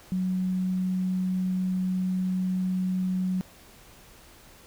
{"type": "tone", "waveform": "sine", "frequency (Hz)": 185, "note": "F#3", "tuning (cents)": 0, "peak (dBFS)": -24, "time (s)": [0.12, 3.41], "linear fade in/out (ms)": 0, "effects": ["pink hiss -52 dBFS RMS until 4.66 s"]}